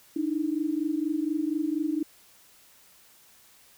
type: tone pair together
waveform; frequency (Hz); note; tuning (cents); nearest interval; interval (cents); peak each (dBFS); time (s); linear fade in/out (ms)
sine; 295.8 / 320; D4 / D#4; +13 / +49; minor second; 136; -28; 0.16-2.03; 5
effects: white hiss -57 dBFS RMS until 3.77 s